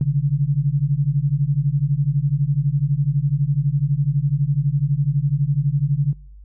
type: beating tone pair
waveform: sine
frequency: 136 / 148 Hz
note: C#3 / D3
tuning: -33 / +14 cents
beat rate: 12 Hz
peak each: -19 dBFS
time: 0.01-6.13 s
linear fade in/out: 2 ms
effects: noise-tail reverb RT60 0.5 s tail -23 dB re dry + added 50 Hz sine -39 dBFS peak until 6.44 s